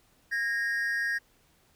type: tone pair together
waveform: triangle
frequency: 1636 / 1861.3 Hz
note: G#6 / A#6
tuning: -26 / -3 cents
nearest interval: major second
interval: 223 cents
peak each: -28 dBFS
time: 0.31-1.19 s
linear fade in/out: 20 ms
effects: pink hiss -65 dBFS RMS until 1.75 s